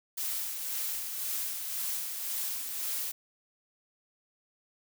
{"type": "noise with tremolo", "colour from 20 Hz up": "blue", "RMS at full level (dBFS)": -33, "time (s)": [0.17, 3.12], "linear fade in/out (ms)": 10, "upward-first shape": "sine", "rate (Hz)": 1.9, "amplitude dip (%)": 40, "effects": []}